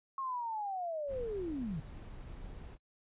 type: linear sweep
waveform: sine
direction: down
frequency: 1090 to 142.4 Hz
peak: -35 dBFS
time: 0.18-1.8 s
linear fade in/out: 2 ms
type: noise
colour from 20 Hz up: brown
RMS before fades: -47 dBFS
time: 1.07-2.78 s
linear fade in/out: 50 ms
effects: noise-tail reverb RT60 0.1 s tail -25 dB re dry + resampled to 8000 Hz